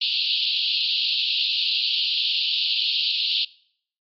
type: band-pass noise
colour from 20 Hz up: white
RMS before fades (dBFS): -23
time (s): 0.01-3.45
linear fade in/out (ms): 5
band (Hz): 2700 to 4600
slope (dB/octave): 96
effects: noise-tail reverb RT60 0.6 s tail -22 dB re dry + MP3 32 kbps